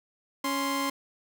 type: tone pair together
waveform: sawtooth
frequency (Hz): 277.5 / 1046.5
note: C#4 / C6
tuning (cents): +2 / 0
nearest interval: octave + major seventh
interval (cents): 2298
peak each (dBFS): -26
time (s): 0.44-0.9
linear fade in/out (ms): 5
effects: none